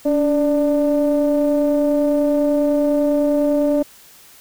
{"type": "ring-modulated tone", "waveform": "triangle", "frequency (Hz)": 151, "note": "D3", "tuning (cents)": 48, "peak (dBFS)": -9, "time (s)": [0.05, 3.83], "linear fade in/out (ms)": 10, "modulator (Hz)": 438, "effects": ["white hiss -46 dBFS RMS until 4.4 s"]}